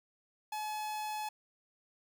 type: tone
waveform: 45% pulse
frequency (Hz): 853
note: G#5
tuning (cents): +46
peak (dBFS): -36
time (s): 0.52-1.29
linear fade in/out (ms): 5
effects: 12-bit